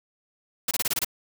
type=noise bursts; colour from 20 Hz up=white; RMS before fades=-25 dBFS; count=7; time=0.68-1.047 s; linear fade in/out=5 ms; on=31 ms; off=25 ms; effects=none